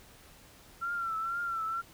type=tone with vibrato; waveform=sine; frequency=1357 Hz; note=E6; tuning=50 cents sharp; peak=-31 dBFS; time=0.81-1.82 s; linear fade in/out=20 ms; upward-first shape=triangle; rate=2.1 Hz; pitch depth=71 cents each way; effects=pink hiss -56 dBFS RMS until 1.93 s